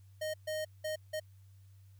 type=tone bursts at uneven times; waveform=square; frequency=620 Hz; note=D#5; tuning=6 cents flat; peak=-35 dBFS; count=4; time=0.21-0.34 / 0.47-0.65 / 0.84-0.96 / 1.13-1.2 s; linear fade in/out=10 ms; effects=added 97 Hz sine -55 dBFS peak until 1.99 s + white hiss -74 dBFS RMS until 1.99 s